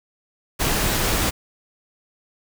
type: noise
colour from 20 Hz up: pink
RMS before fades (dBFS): -21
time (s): 0.59-1.31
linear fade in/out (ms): 20
effects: none